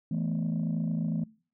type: chord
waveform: sine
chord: E suspended fourth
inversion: none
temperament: equal with one note detuned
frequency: 164.81 / 218.2 / 246.9 Hz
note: E3 / A3 / B3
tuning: 0 / -14 / 0 cents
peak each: -28 / -30 / -34 dBFS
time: 0.11-1.24 s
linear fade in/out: 5 ms
effects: noise-tail reverb RT60 0.4 s tail -23 dB re dry + tanh soft clip ceiling -23 dBFS

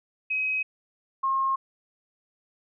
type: tone pair in turn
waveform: sine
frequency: 2536 / 1073.1 Hz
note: D#7 / C6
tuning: +32 / +43 cents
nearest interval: octave + minor third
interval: 1489 cents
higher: first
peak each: -24 / -22 dBFS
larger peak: second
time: 0.3-0.63 / 1.23-1.56 s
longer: neither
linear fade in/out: 10 ms
effects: none

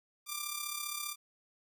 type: tone with amplitude modulation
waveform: 5% pulse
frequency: 1185 Hz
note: D6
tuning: 15 cents sharp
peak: -22 dBFS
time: 0.26-1.16 s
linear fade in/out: 50 ms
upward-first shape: sine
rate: 35.1 Hz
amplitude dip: 60%
effects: none

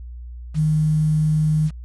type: tone with quantisation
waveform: sine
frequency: 154.7 Hz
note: D#3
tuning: 10 cents flat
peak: -15 dBFS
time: 0.54-1.71 s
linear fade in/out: 50 ms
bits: 7
effects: added 60 Hz sine -32 dBFS peak until 1.84 s + resampled to 24000 Hz

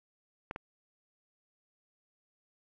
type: clicks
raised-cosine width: 0.5 ms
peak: -22 / -24 dBFS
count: 2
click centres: 0.511 / 0.561 s
effects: none

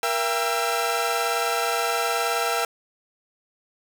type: tone cluster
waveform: sawtooth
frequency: 472.4 / 677 / 795 / 1335 Hz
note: A#4 / E5 / G5 / E6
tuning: +23 / +46 / +24 / +22 cents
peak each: -24 dBFS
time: 0.03-2.65 s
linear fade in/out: 2 ms
effects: none

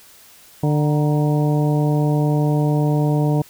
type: harmonic tone with a mistuned harmonic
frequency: 148.9 Hz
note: D3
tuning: 24 cents sharp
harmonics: 1 / 2 / 3 / 4 / 5 / 6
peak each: -16 / -22 / -26 / -28 / -30 / -32 dBFS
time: 0.63-3.42 s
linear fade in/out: 5 ms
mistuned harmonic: 6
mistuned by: +85 cents
effects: white hiss -47 dBFS RMS until 3.49 s

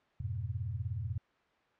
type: chord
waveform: sine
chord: F diminished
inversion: none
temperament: equal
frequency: 87.31 / 103.83 / 123.47 Hz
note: F2 / Ab2 / Cb3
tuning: 0 / 0 / 0 cents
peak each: -39 / -38 / -39 dBFS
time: 0.2-1.18 s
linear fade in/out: 5 ms
effects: white hiss -69 dBFS RMS until 1.79 s + low-pass 2000 Hz 12 dB/octave

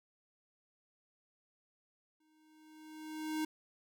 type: tone with exponential growth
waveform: square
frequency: 311.1 Hz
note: D#4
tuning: in tune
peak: -33 dBFS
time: 2.2-3.45 s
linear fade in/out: 5 ms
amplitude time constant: 270 ms
effects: none

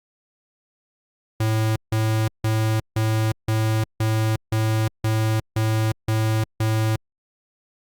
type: tone bursts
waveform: square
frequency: 110 Hz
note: A2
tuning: in tune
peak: -19 dBFS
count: 11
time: 1.4-6.96 s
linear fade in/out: 5 ms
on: 360 ms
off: 160 ms
effects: Opus 48 kbps

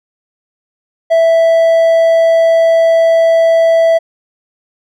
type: tone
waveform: triangle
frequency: 659 Hz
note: E5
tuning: 1 cent flat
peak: -4 dBFS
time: 1.1-3.99 s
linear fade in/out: 20 ms
effects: none

